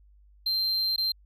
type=tone with dropouts; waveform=triangle; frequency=4146 Hz; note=C8; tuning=17 cents flat; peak=-23 dBFS; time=0.46-1.12 s; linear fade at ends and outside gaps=5 ms; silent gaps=0.962-0.979 s; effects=added 50 Hz sine -54 dBFS peak until 1.25 s